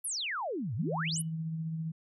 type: exponential two-way sweep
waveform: sine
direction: down then up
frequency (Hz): 11910 to 98 to 11910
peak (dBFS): -32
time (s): 0.04-1.22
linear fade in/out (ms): 10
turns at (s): 0.75
type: tone with tremolo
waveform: sine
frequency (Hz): 161.2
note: E3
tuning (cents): -38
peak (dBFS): -31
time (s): 0.79-1.92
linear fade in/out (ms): 10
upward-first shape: triangle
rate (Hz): 15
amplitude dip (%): 35
type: tone with exponential decay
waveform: triangle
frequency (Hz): 2960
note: F#7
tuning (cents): 0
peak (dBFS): -40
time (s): 1.16-1.32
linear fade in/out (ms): 1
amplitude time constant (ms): 33
effects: none